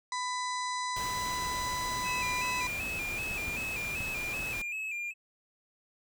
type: harmonic tone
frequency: 998 Hz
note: B5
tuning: 18 cents sharp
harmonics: 1 / 2 / 4 / 5 / 6 / 7 / 8 / 9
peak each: -33 / -39 / -41 / -48 / -44 / -49 / -49 / -53 dBFS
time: 0.12-2.67 s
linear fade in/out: 2 ms
type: noise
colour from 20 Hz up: pink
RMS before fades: -41 dBFS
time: 0.96-4.62 s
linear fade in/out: 5 ms
type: tone with vibrato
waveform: triangle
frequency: 2490 Hz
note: D#7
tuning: 1 cent sharp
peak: -32 dBFS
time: 2.03-5.14 s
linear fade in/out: 50 ms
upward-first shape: square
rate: 2.6 Hz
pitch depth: 63 cents each way
type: clicks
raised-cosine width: 5 ms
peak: -30 dBFS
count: 3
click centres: 3.312 / 3.482 / 4.005 s
effects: none